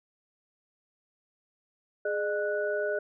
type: tone cluster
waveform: sine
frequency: 417.9 / 607 / 1475 Hz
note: G#4 / D#5 / F#6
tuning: +11 / -43 / -6 cents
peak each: -31 / -30 / -34 dBFS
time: 2.05-2.99 s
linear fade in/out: 5 ms
effects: none